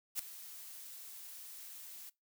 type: noise with ADSR envelope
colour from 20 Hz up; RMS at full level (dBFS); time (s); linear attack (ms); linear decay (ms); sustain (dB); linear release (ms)
blue; -34; 0.15-2.1; 42; 4; -16; 12
effects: noise-tail reverb RT60 0.2 s tail -22 dB re dry